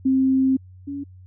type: tone pair in turn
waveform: sine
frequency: 264.1 / 281.4 Hz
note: C4 / C#4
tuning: +16 / +26 cents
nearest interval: minor second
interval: 110 cents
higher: second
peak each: -15 / -27 dBFS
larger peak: first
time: 0.05-0.57 / 0.87-1.04 s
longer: first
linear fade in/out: 10 ms
effects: added 92 Hz sine -42 dBFS peak until 1.26 s